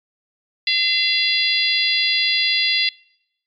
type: harmonic tone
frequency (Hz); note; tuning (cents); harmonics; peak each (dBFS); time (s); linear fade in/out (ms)
683; F5; -39; 3 / 4 / 5 / 6 / 7; -22 / -22 / -22 / -22 / -22; 0.67-2.89; 2
effects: noise-tail reverb RT60 0.9 s tail -26 dB re dry + MP3 64 kbps